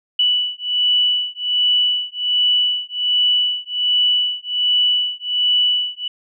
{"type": "beating tone pair", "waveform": "sine", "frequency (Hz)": [2960, 2961.3], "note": ["F#7", "F#7"], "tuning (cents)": [0, 1], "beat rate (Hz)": 1.3, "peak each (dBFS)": -18, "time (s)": [0.19, 6.08], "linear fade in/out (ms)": 5, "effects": []}